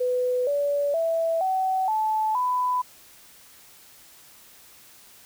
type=tone with pitch steps; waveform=sine; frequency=499.1 / 573.3 / 658.6 / 756.5 / 869 / 998.2 Hz; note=B4 / D5 / E5 / F#5 / A5 / B5; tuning=+18 / -42 / -2 / +38 / -22 / +18 cents; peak=-21 dBFS; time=0-2.82 s; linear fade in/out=10 ms; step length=470 ms; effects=white hiss -51 dBFS RMS until 5.25 s